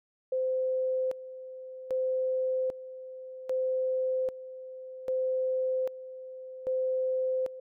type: tone with tremolo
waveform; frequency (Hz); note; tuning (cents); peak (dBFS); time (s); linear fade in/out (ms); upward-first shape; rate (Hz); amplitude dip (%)
sine; 517; C5; -21; -26; 0.32-7.6; 5; square; 0.63; 80
effects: none